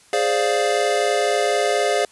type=chord; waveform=square; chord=D half-diminished seventh; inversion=second; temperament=equal; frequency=415.3 / 523.3 / 587.3 / 698.5 Hz; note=Ab4 / C5 / D5 / F5; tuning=0 / 0 / 0 / 0 cents; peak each=-23 / -25 / -24 / -23 dBFS; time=0.13-2.05 s; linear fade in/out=2 ms; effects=white hiss -52 dBFS RMS until 2.11 s + resampled to 24000 Hz